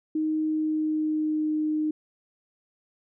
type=tone with pitch glide; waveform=sine; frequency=311.5 to 307.4 Hz; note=D#4 to D#4; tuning=+2 to -21 cents; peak=-23 dBFS; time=0.15-1.91 s; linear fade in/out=5 ms; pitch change=-23 cents; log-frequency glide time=0.42-1.54 s; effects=none